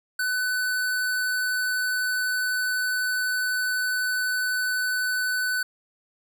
square tone, 1502 Hz, F#6, 26 cents sharp, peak -24 dBFS, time 0.19-5.63 s, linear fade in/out 5 ms, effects none

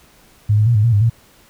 sine tone with pitch steps, 104.8 / 106.8 / 118.9 / 105.1 / 117.7 / 102.3 / 115.2 Hz, G#2 / G#2 / A#2 / G#2 / A#2 / G#2 / A#2, +16 / +49 / +35 / +21 / +17 / -26 / -20 cents, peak -10 dBFS, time 0.49-1.099 s, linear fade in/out 10 ms, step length 87 ms, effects pink hiss -50 dBFS RMS until 1.49 s

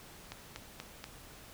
click train, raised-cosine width 0.2 ms, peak -24 dBFS, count 4, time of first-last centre 0.32-1.041 s, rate 4.16 Hz, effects pink hiss -53 dBFS RMS until 1.53 s

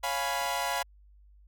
sawtooth chord, C# dominant seventh, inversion none, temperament equal, 554.4 / 698.5 / 830.6 / 987.8 Hz, C#5 / E#5 / G#5 / B5, 0 / 0 / 0 / 0 cents, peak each -34 / -30 / -31 / -29 dBFS, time 0.03-0.83 s, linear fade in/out 10 ms
clicks, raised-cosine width 1 ms, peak -39 dBFS, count 2, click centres 0.416 / 0.455 s
effects added 50 Hz sine -54 dBFS peak until 1.47 s

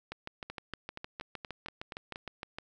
two click trains, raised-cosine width 0.3 ms, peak -24 / -23 dBFS, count 8 / 17, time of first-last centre 0.5-2.159 / 0.12-2.585 s, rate 4.22 / 6.49 Hz, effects none

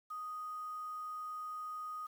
sine tone with quantisation, 1244.5 Hz, D#6, in tune, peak -40 dBFS, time 0.1-2.07 s, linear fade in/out 10 ms, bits 10, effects none

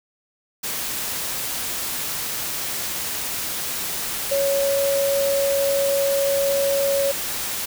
sine tone in noise, 556 Hz, C#5, 5 cents sharp, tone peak -18 dBFS, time 4.31-7.12 s, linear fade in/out 10 ms, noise white, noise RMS -27 dBFS, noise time 0.63-7.66 s, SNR +6 dB, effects none

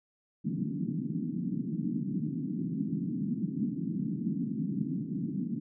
pink band-pass noise, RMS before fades -33 dBFS, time 0.44-5.6 s, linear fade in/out 20 ms, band 150 to 290 Hz, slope 48 dB/octave, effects none

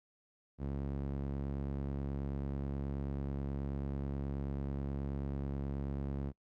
sawtooth tone with band-pass filter, 69.3 Hz, C#2, in tune, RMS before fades -38 dBFS, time 0.58-6.33 s, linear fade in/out 50 ms, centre 190 Hz, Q 0.66, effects noise-tail reverb RT60 0.1 s tail -25 dB re dry

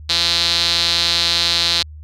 sawtooth tone with band-pass filter, 170.2 Hz, F3, 44 cents flat, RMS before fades -17 dBFS, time 0.09-1.83 s, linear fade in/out 10 ms, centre 4100 Hz, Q 5.6, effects added 76 Hz sine -33 dBFS peak until 2.03 s

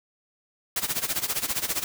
white noise with tremolo, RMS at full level -25 dBFS, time 0.76-1.84 s, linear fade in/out 2 ms, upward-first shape sine, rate 15 Hz, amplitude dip 85%, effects none

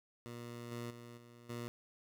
15% pulse tone with level steps, 119.1 Hz, A#2, 38 cents sharp, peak -39 / -35 / -44 / -50 / -35 dBFS, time 0.26-1.68 s, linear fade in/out 0 ms, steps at 0.71 / 0.9 / 1.17 / 1.49 s, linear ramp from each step 10 ms, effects none

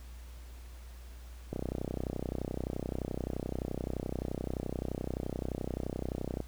click train, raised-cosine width 2 ms, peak -21 dBFS, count 155, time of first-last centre 1.53-6.403 s, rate 31.6 Hz, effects added 60 Hz sine -45 dBFS peak until 6.47 s + pink hiss -58 dBFS RMS until 6.47 s

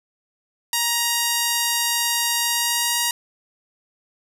5% pulse tone with pitch glide, 942 to 948.6 Hz, A#5 to A#5, +18 to +30 cents, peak -7 dBFS, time 0.73-3.11 s, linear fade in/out 2 ms, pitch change +12 cents, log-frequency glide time 2.42-2.94 s, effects none

